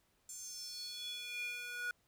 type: tone with high-pass filter sweep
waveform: square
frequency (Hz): 485.3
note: B4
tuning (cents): -30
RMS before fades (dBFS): -44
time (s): 0.29-1.91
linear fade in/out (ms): 2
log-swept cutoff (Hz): 7400 to 1500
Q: 6.1
effects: pink hiss -75 dBFS RMS until 2.07 s